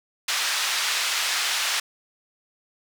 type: band-pass noise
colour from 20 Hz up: white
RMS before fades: -25 dBFS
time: 0.28-1.8 s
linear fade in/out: 5 ms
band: 1100 to 5100 Hz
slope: 12 dB/octave
effects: none